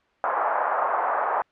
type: band-pass noise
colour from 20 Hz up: pink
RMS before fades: -24 dBFS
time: 0.24-1.42 s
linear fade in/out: 0 ms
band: 680 to 1300 Hz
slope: 24 dB/octave
effects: white hiss -63 dBFS RMS until 1.51 s + low-pass 2000 Hz 12 dB/octave